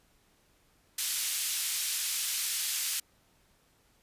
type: band-pass noise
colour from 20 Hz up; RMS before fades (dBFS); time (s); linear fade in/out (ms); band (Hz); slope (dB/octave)
white; -32; 0.98-3; 5; 2500 to 13000; 12
effects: pink hiss -67 dBFS RMS until 4.02 s + resampled to 32000 Hz